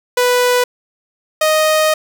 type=tone pair in turn; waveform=sawtooth; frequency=493.9 / 622.3 Hz; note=B4 / D#5; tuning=0 / 0 cents; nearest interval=major third; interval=400 cents; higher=second; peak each=-7 dBFS; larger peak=neither; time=0.17-0.64 / 1.41-1.94 s; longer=second; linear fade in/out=5 ms; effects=none